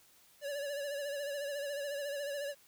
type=tone with vibrato; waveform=square; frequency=570 Hz; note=C#5; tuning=48 cents sharp; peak=-37 dBFS; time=0.41-2.55 s; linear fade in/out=50 ms; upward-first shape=sine; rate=14 Hz; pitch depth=53 cents each way; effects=white hiss -64 dBFS RMS until 2.67 s